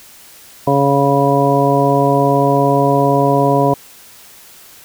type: harmonic tone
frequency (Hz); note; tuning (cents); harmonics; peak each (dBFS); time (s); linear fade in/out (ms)
139.8; C#3; +15; 1 / 2 / 3 / 4 / 5 / 7; -17 / -17 / -17 / -17 / -17 / -17; 0.67-3.74; 5
effects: white hiss -41 dBFS RMS until 4.84 s